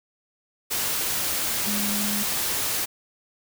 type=tone in noise; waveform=sine; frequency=206.4 Hz; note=G#3; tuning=10 cents flat; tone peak=-28 dBFS; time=1.66-2.24 s; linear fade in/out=20 ms; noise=white; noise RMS=-26 dBFS; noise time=0.7-2.86 s; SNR=-5 dB; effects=none